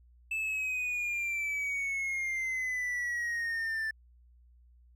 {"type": "exponential sweep", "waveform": "triangle", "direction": "down", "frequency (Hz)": [2637, 1760], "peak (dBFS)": -29, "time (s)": [0.31, 3.91], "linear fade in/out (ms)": 5, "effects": ["added 60 Hz sine -57 dBFS peak until 4.95 s"]}